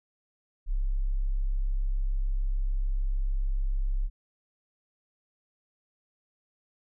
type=tone; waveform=sine; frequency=33.41 Hz; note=C1; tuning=37 cents sharp; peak=-24 dBFS; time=0.66-4.1 s; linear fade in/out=50 ms; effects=none